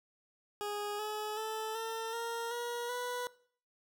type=tone with pitch steps; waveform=20% pulse; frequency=413.5 / 425.6 / 438.1 / 450.9 / 464.1 / 477.7 / 491.7 Hz; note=G#4 / G#4 / A4 / A4 / A#4 / A#4 / B4; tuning=-8 / +42 / -7 / +42 / -8 / +42 / -8 cents; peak=-31 dBFS; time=0.61-3.27 s; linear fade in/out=0 ms; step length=380 ms; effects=noise-tail reverb RT60 0.5 s tail -19 dB re dry